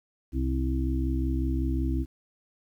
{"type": "harmonic tone", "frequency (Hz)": 65.41, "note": "C2", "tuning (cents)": 0, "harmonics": [1, 2, 4, 5], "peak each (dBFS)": [-26, -34, -32, -33], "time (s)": [0.32, 2.06], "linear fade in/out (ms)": 50, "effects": ["10-bit"]}